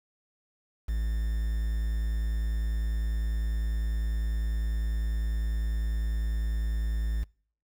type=tone with quantisation; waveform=triangle; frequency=55 Hz; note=A1; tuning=in tune; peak=-24 dBFS; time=0.88-7.24 s; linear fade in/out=10 ms; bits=8; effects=noise-tail reverb RT60 0.5 s tail -26 dB re dry